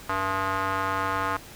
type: tone with band-pass filter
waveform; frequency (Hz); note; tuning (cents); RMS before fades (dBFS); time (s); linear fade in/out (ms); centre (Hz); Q
square; 96; G2; -36; -27; 0.09-1.37; 5; 1200; 2.7
effects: pink hiss -45 dBFS RMS until 1.55 s